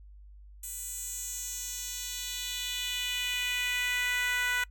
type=tone with high-pass filter sweep; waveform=10% pulse; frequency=493.9 Hz; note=B4; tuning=in tune; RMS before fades=-33 dBFS; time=0.63-4.64 s; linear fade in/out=5 ms; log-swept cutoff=9000 to 1500 Hz; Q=2.1; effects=noise-tail reverb RT60 0.1 s tail -24 dB re dry + added 50 Hz sine -48 dBFS peak until 4.7 s